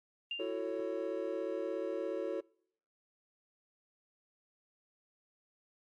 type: tone with exponential decay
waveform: sine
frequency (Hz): 2794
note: F7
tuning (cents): 0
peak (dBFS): -33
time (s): 0.31-0.66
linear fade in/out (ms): 2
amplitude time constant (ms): 76
type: chord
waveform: triangle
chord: F# minor seventh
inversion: third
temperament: just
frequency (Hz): 333 / 370 / 444 / 555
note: E4 / F#4 / A4 / C#5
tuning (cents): +18 / 0 / +16 / +2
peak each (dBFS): -39 / -38 / -38 / -37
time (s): 0.39-2.41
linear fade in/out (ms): 10
effects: noise-tail reverb RT60 0.7 s tail -26 dB re dry + Opus 32 kbps